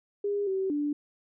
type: tone with pitch steps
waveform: sine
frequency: 406.5 / 382.8 / 292.9 Hz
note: G#4 / G4 / D4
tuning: -37 / -41 / -5 cents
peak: -26 dBFS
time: 0.24-0.93 s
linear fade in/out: 5 ms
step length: 230 ms
effects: none